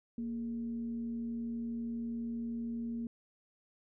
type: tone with frequency modulation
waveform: sine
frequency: 233.1 Hz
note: A#3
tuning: in tune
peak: -35 dBFS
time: 0.18-3.07 s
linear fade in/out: 2 ms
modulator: 189 Hz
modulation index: 0.21
effects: none